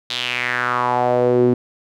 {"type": "tone with band-pass filter sweep", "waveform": "sawtooth", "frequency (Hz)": 123.47, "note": "B2", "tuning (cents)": 0, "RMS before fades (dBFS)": -18, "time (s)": [0.1, 1.54], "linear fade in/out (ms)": 5, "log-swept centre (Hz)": [3800, 300], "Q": 3.9, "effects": []}